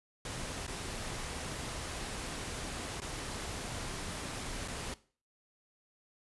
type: noise with dropouts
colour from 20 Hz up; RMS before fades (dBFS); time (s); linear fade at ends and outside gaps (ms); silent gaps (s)
pink; -40; 0.25-4.94; 2; 0.667-0.677 / 3.002-3.018 / 4.678-4.682
effects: noise-tail reverb RT60 0.4 s tail -18 dB re dry + resampled to 24000 Hz